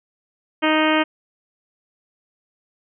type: harmonic tone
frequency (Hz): 311.1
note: D#4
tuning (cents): 0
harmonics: 1 / 2 / 3 / 4 / 5 / 6 / 7 / 8 / 9 / 10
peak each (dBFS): -19 / -22 / -24 / -25 / -26 / -27 / -27 / -28 / -29 / -29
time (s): 0.62-1.04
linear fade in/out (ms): 20
effects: none